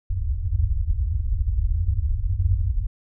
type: low-pass noise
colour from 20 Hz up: white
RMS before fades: -22 dBFS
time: 0.1-2.87 s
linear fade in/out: 5 ms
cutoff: 100 Hz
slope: 96 dB/octave
effects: none